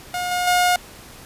sawtooth tone with level steps, 717 Hz, F5, 45 cents sharp, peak -19 / -16 / -11 dBFS, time 0.14-0.76 s, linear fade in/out 2 ms, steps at 0.31 / 0.47 s, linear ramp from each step 5 ms, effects pink hiss -42 dBFS RMS until 1.25 s + resampled to 32000 Hz

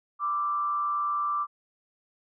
sine tone with frequency modulation, 1174.7 Hz, D6, in tune, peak -25 dBFS, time 0.19-1.47 s, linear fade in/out 50 ms, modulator 159 Hz, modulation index 0.36, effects none

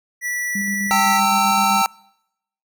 square tone, 1956 Hz, B6, 17 cents flat, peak -22 dBFS, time 0.21-1.21 s, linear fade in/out 50 ms
sine tone with tremolo, 201.3 Hz, G3, 46 cents sharp, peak -23 dBFS, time 0.55-1.82 s, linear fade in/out 5 ms, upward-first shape square, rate 7.8 Hz, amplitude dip 35%
square chord, E diminished, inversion first, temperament equal with one note detuned, 784 / 908.4 / 1318.5 Hz, G5 / Bb5 / E6, 0 / -45 / 0 cents, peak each -20 dBFS, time 0.91-1.86 s, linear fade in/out 0 ms
effects noise-tail reverb RT60 0.8 s tail -25 dB re dry

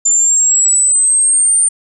sine exponential sweep, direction up, 7150 to 9010 Hz, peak -8 dBFS, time 0.05-1.69 s, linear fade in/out 10 ms, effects none

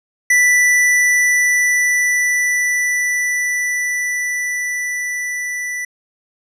square tone with level ramp, 1975.5 Hz, B6, in tune, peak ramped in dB -10 to -22 dBFS, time 0.3-5.85 s, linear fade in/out 5 ms, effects low-pass 12000 Hz 12 dB/octave

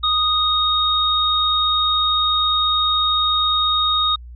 sine tone pair together, 1244 / 3731 Hz, D#6 / A#7, -1 / +1 cents, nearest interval octave + perfect fifth, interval 1902 cents, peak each -19 / -17 dBFS, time 0.03-4.16 s, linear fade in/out 10 ms, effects added 60 Hz sine -34 dBFS peak until 4.35 s

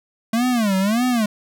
square tone with vibrato, 218.6 Hz, A3, 11 cents flat, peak -17 dBFS, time 0.33-1.26 s, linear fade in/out 5 ms, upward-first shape sine, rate 1.7 Hz, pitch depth 250 cents each way, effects none

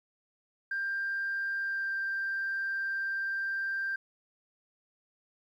sine tone with pitch glide, 1589 to 1579.8 Hz, G6 to G6, +23 to +13 cents, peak -29 dBFS, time 0.71-3.96 s, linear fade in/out 5 ms, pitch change -10 cents, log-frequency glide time 1.59-1.93 s, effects tanh soft clip ceiling -26 dBFS + 11-bit

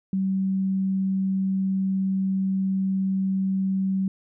sine tone, 191.5 Hz, G3, 40 cents flat, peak -21 dBFS, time 0.13-4.08 s, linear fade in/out 2 ms, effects none

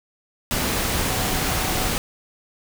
sine tone in noise, 751 Hz, F#5, 26 cents sharp, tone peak -33 dBFS, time 1.08-1.9 s, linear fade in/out 0 ms, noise pink, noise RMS -23 dBFS, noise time 0.51-1.98 s, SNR -13 dB, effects none

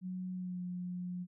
sine tone with pitch glide, 183.8 to 179.29 Hz, F#3 to F3, -11 to +46 cents, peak -37 dBFS, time 0.01-1.27 s, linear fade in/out 50 ms, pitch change -43 cents, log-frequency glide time 0.33-0.61 s, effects none

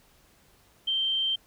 sine tone, 3136 Hz, G7, in tune, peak -24 dBFS, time 0.87-1.36 s, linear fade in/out 10 ms, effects pink hiss -61 dBFS RMS until 1.46 s

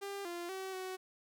sawtooth tone with pitch steps, 398.5 / 346.5 / 380.8 / 373.7 Hz, G4 / F4 / F#4 / F#4, +28 / -14 / +50 / +17 cents, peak -36 dBFS, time 0.01-0.97 s, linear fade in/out 20 ms, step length 240 ms, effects none

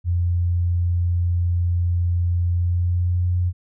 sine tone with pitch glide, 87.31 to 89.2 Hz, F2 to F2, 0 to +37 cents, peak -17 dBFS, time 0.04-3.53 s, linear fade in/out 50 ms, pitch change +37 cents, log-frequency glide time 2.53-3.32 s, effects none

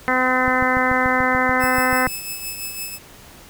harmonic tone, 255.6 Hz, C4, 40 cents flat, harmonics 1 / 2 / 3 / 4 / 5 / 6 / 7 / 8, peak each -24 / -24 / -24 / -24 / -24 / -24 / -24 / -24 dBFS, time 0.08-2.07 s, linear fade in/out 0 ms
click train, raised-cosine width 5 ms, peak -16 dBFS, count 12, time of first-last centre 0.48-2.074 s, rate 6.9 Hz
5% pulse tone with tremolo, 2603 Hz, E7, 22 cents flat, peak -16 dBFS, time 1.59-2.99 s, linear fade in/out 50 ms, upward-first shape triangle, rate 5.9 Hz, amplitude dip 55%
effects pink hiss -44 dBFS RMS until 3.49 s

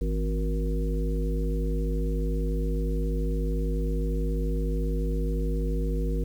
harmonic tone with a mistuned harmonic, 52 Hz, G#1, 3 cents sharp, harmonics 1 / 3 / 5 / 7 / 9, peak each -25 / -33 / -36 / -38 / -36 dBFS, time 0.01-6.24 s, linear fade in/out 5 ms, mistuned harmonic 3, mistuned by +78 cents, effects 9-bit

